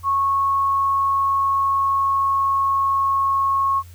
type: tone with pitch glide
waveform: sine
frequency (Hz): 1100 to 1093.7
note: C#6 to C#6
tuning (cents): -14 to -24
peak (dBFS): -16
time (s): 0.03-3.83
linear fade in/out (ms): 50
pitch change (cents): -10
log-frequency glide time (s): 0.31-3.6
effects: added 87 Hz sine -39 dBFS peak until 3.94 s + white hiss -52 dBFS RMS until 3.94 s